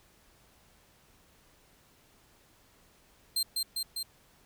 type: tone with echo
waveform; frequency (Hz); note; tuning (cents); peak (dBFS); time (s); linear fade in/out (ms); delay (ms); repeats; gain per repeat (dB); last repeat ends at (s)
sawtooth; 4162; C8; -10; -24; 3.36-3.43; 5; 200; 3; -2; 4.03
effects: pink hiss -63 dBFS RMS until 4.45 s